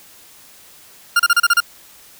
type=tone bursts; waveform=40% pulse; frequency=1403 Hz; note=F6; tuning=8 cents sharp; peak=-9 dBFS; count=7; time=1.16-1.604 s; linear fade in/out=5 ms; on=36 ms; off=32 ms; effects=white hiss -45 dBFS RMS until 2.19 s